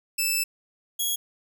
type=tone pair in turn; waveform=10% pulse; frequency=2637 / 3322 Hz; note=E7 / G#7; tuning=0 / 0 cents; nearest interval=major third; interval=400 cents; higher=second; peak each=-14 / -16 dBFS; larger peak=first; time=0.18-0.44 / 0.99-1.16 s; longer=first; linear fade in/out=10 ms; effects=none

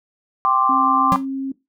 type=chord; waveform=sine; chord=G suspended fourth; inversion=none; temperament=equal; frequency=784 / 1046.5 / 1174.7 Hz; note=G5 / C6 / D6; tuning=0 / 0 / 0 cents; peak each=-22 / -18 / -17 dBFS; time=0.45-1.16 s; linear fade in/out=0 ms
type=tone with pitch glide; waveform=sine; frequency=267.3 to 269 Hz; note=C4 to C4; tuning=+37 to +48 cents; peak=-22 dBFS; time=0.69-1.52 s; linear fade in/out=5 ms; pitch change=+11 cents; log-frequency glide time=0.88-1.3 s
type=tone with exponential decay; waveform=square; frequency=185 Hz; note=F#3; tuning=in tune; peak=-15 dBFS; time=1.12-1.25 s; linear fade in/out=0 ms; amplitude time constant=28 ms
effects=noise-tail reverb RT60 0.2 s tail -18 dB re dry

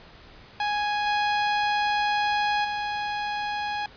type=tone with level steps; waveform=sawtooth; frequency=830.6 Hz; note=G#5; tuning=in tune; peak=-20 / -18 / -23 dBFS; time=0.6-3.86 s; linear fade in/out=2 ms; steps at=1.06 / 2.64 s; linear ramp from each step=10 ms; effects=pink hiss -49 dBFS RMS until 3.96 s + resampled to 11025 Hz

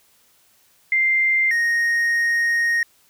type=tone pair in turn; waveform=sine / triangle; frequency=2093 / 1864.7 Hz; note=C7 / A#6; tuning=0 / 0 cents; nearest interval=major second; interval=200 cents; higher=first; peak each=-15 dBFS; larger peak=neither; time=0.92-1.51 / 1.51-2.83 s; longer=second; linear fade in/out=2 ms; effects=white hiss -58 dBFS RMS until 3.09 s

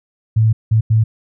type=tone bursts at uneven times; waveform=sine; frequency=110.6 Hz; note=A2; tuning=9 cents sharp; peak=-9 dBFS; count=3; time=0.36-0.53 / 0.71-0.81 / 0.9-1.04 s; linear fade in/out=10 ms; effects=none

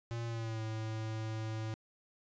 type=tone with pitch glide; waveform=square; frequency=116.7 to 110.15 Hz; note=A#2 to A2; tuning=+2 to +2 cents; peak=-37 dBFS; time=0.11-1.74 s; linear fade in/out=0 ms; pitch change=-100 cents; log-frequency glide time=0.26-0.62 s; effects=resampled to 16000 Hz

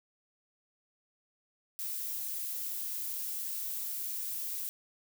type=noise; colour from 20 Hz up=violet; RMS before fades=-37 dBFS; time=1.79-4.69 s; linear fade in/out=0 ms; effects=none

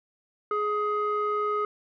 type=tone with low-pass filter; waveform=square; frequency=418.6 Hz; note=G#4; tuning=14 cents sharp; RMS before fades=-27 dBFS; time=0.51-1.65 s; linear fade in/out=2 ms; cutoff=1400 Hz; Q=5.7; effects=none

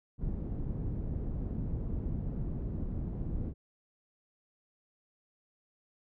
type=low-pass noise; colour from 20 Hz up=pink; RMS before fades=-35 dBFS; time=0.18-3.54 s; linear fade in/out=50 ms; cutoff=230 Hz; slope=12 dB/octave; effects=none

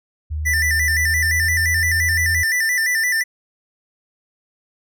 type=tone with pitch glide; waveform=sine; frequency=76.5 to 83.42 Hz; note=D#2 to E2; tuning=-29 to +21 cents; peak=-21 dBFS; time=0.3-2.44 s; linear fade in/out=20 ms; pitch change=+150 cents; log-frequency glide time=0.85-1.54 s
type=tone with vibrato; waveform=square; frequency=1883 Hz; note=A#6; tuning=17 cents sharp; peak=-17 dBFS; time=0.45-3.24 s; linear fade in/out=20 ms; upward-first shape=square; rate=5.8 Hz; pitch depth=85 cents each way
effects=none

